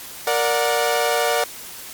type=chord; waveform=sawtooth; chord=Bb augmented; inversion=none; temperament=equal with one note detuned; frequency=466.2 / 587.3 / 731.1 Hz; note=Bb4 / D5 / F#5; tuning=0 / 0 / -21 cents; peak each=-18 dBFS; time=0.27-1.44 s; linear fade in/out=2 ms; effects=white hiss -36 dBFS RMS until 1.93 s + MP3 96 kbps